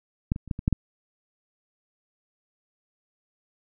clicks, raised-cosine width 5 ms, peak -10 / -21 / -29 / -14 / -21 / -8 / -9 dBFS, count 7, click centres 0.319 / 0.361 / 0.477 / 0.512 / 0.591 / 0.679 / 0.727 s, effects none

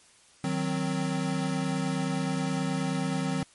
square chord, C diminished, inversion first, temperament equal, 155.56 / 185 / 261.6 Hz, Eb3 / Gb3 / C4, 0 / 0 / 0 cents, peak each -32 / -32 / -32 dBFS, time 0.44-3.43 s, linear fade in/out 2 ms, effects white hiss -58 dBFS RMS until 3.54 s + MP3 48 kbps

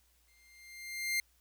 sawtooth tone with exponential growth, 2100 Hz, C7, 6 cents sharp, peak -26 dBFS, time 0.28-1.2 s, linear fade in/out 2 ms, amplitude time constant 200 ms, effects added 60 Hz sine -70 dBFS peak until 1.4 s + white hiss -71 dBFS RMS until 1.4 s

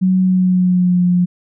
sine tone with pitch glide, 186.1 to 178.11 Hz, F#3 to F3, +10 to +34 cents, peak -10 dBFS, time 0.01-1.26 s, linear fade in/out 20 ms, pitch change -76 cents, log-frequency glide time 0.21-1.04 s, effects none

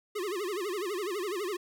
square tone with vibrato, 385.3 Hz, G4, 30 cents flat, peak -32 dBFS, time 0.15-1.57 s, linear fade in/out 10 ms, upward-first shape sine, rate 12 Hz, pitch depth 190 cents each way, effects none

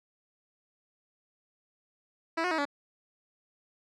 10% pulse tone with pitch steps, 328.3 / 361.5 / 319.4 / 285.9 Hz, E4 / F#4 / D#4 / D4, -7 / -40 / +45 / -46 cents, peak -19 dBFS, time 2.37-2.654 s, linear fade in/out 10 ms, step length 71 ms, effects low-pass 4000 Hz 12 dB/octave

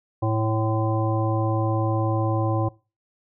harmonic tone with a mistuned harmonic, 110 Hz, A2, in tune, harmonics 1 / 3 / 5 / 7 / 9, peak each -22 / -27 / -29 / -30 / -32 dBFS, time 0.22-2.69 s, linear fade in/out 10 ms, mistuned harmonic 9, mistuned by +62 cents, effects noise-tail reverb RT60 0.3 s tail -21 dB re dry

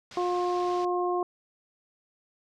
white low-pass noise, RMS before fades -47 dBFS, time 0.11-0.85 s, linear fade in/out 2 ms, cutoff 5300 Hz, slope 24 dB/octave
harmonic tone, 356.6 Hz, F4, 36 cents sharp, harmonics 1 / 2 / 3, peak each -27 / -30 / -32 dBFS, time 0.17-1.23 s, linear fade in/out 2 ms
effects none

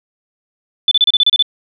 sine tone bursts, 3500 Hz, A7, 10 cents flat, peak -7 dBFS, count 9, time 0.88-1.425 s, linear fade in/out 2 ms, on 33 ms, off 31 ms, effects none

